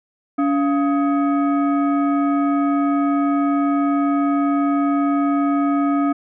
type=tone with frequency modulation; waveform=sine; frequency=283.7 Hz; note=C#4; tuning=40 cents sharp; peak=-15 dBFS; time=0.38-6.13 s; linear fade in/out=10 ms; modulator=975 Hz; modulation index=0.67; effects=none